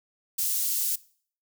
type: high-pass noise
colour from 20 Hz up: white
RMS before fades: -27 dBFS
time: 0.38-0.96 s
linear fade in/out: 10 ms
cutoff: 6300 Hz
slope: 12 dB/octave
effects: noise-tail reverb RT60 0.5 s tail -21 dB re dry